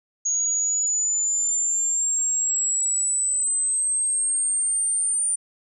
sine exponential sweep, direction up, 6650 to 9110 Hz, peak -20 dBFS, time 0.25-5.36 s, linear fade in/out 10 ms, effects none

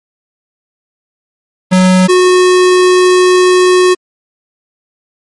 square tone pair in turn, 185 / 365.1 Hz, F#3 / F#4, 0 / -23 cents, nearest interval octave, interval 1177 cents, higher second, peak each -5 dBFS, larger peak neither, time 1.71-2.08 / 2.08-3.95 s, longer second, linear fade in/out 20 ms, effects MP3 48 kbps

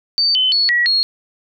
sine tone with pitch steps, 4584 / 3043 / 4395 / 1924 / 4298 Hz, D8 / F#7 / C#8 / B6 / C8, -43 / +48 / -16 / -46 / +46 cents, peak -12 dBFS, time 0.18-1.03 s, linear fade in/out 0 ms, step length 170 ms, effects none

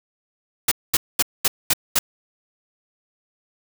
white noise bursts, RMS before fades -17 dBFS, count 6, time 0.68-1.99 s, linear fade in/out 5 ms, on 35 ms, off 220 ms, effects none

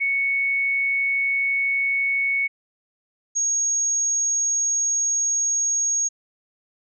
sine tone pair in turn, 2217 / 6580 Hz, C#7 / G#8, 0 / -17 cents, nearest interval octave + perfect fifth, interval 1883 cents, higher second, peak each -19 dBFS, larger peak neither, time 0-2.48 / 3.35-6.09 s, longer second, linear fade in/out 20 ms, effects none

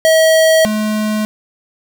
square tone pair in turn, 641 / 213.9 Hz, E5 / A3, -49 / -49 cents, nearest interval octave + perfect fifth, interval 1900 cents, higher first, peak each -8 / -15 dBFS, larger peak first, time 0.05-0.65 / 0.65-1.25 s, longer neither, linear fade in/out 0 ms, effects none

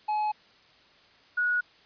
triangle / sine tone pair in turn, 849 / 1458.3 Hz, G#5 / F#6, +38 / -26 cents, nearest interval major sixth, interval 936 cents, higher second, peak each -23 dBFS, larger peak neither, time 0.08-0.32 / 1.37-1.61 s, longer neither, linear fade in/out 10 ms, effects white hiss -58 dBFS RMS until 1.85 s + resampled to 11025 Hz

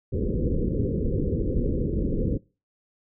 pink low-pass noise, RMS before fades -25 dBFS, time 0.12-2.38 s, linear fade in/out 10 ms, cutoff 520 Hz, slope 96 dB/octave, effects noise-tail reverb RT60 0.3 s tail -21 dB re dry

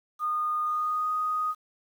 sine tone with pitch glide, 1225 to 1245 Hz, D#6 to D#6, -27 to +1 cents, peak -25 dBFS, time 0.19-1.55 s, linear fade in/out 50 ms, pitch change +28 cents, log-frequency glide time 0.66-1.12 s, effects 9-bit

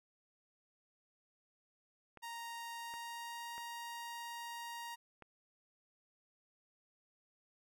clicks, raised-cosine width 0.5 ms, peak -38 dBFS, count 4, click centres 2.173 / 2.939 / 3.58 / 5.223 s
sawtooth tone with pitch glide, 932.3 to 938.8 Hz, A#5 to A#5, 0 to +12 cents, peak -40 dBFS, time 2.22-4.96 s, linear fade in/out 20 ms, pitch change +12 cents, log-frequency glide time 2.74-3.5 s
effects none

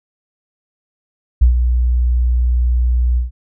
sine tone with ADSR envelope, 60.9 Hz, B1, 24 cents flat, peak -4 dBFS, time 1.41-3.31 s, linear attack 11 ms, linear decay 110 ms, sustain -7 dB, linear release 140 ms, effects none

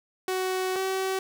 sawtooth tone pair in turn, 373.2 / 380.8 Hz, F#4 / F#4, +15 / +50 cents, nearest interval unison, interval 35 cents, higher second, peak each -22 dBFS, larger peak neither, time 0.28-0.76 / 0.76-1.19 s, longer first, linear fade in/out 2 ms, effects none

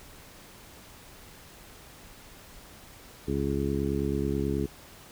harmonic tone, 69.3 Hz, C#2, in tune, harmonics 1 / 2 / 3 / 4 / 5 / 6, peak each -33 / -33 / -33 / -33 / -33 / -33 dBFS, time 3.27-4.67 s, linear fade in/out 20 ms, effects pink hiss -50 dBFS RMS until 5.11 s

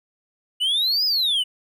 triangle exponential two-way sweep, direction up then down, 2900 to 5120 to 2900 Hz, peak -17 dBFS, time 0.6-1.44 s, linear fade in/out 20 ms, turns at 1.05 s, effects none

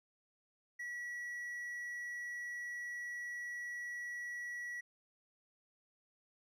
triangle tone, 1935 Hz, B6, 36 cents flat, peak -39 dBFS, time 0.79-4.81 s, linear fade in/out 10 ms, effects none

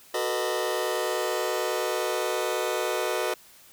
sawtooth chord, B dominant seventh, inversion second, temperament just, 370.4 / 444.5 / 493.9 / 617.4 Hz, F#4 / A4 / B4 / D#5, +2 / +18 / 0 / -14 cents, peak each -27 / -28 / -27 / -27 dBFS, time 0.14-3.34 s, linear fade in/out 5 ms, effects white hiss -53 dBFS RMS until 3.72 s

